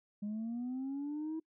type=linear sweep; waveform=sine; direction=up; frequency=203.4 to 323.3 Hz; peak=-34 dBFS; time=0.22-1.4 s; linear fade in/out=10 ms; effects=noise-tail reverb RT60 0.1 s tail -24 dB re dry + tanh soft clip ceiling -34 dBFS